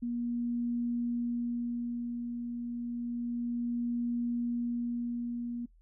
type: tone with tremolo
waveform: sine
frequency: 238.7 Hz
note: A#3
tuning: 41 cents sharp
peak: -29 dBFS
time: 0.02-5.66 s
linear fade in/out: 10 ms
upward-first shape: sine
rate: 0.3 Hz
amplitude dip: 45%
effects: noise-tail reverb RT60 0.1 s tail -21 dB re dry + added 41 Hz sine -58 dBFS peak until 5.81 s